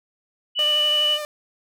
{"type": "tone", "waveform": "sine", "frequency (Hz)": 2960, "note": "F#7", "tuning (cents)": 0, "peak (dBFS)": -17, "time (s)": [0.55, 1.19], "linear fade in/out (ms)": 50}
{"type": "tone with vibrato", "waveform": "sawtooth", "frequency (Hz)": 600, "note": "D5", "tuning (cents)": 37, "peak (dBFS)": -24, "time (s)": [0.59, 1.25], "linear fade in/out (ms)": 0, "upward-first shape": "sine", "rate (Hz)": 12, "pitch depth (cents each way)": 19}
{"effects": []}